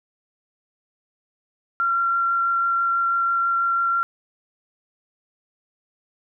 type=tone with vibrato; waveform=sine; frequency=1371 Hz; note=F6; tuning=32 cents flat; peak=-18 dBFS; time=1.8-4.03 s; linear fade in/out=0 ms; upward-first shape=triangle; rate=6.1 Hz; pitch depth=9 cents each way; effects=none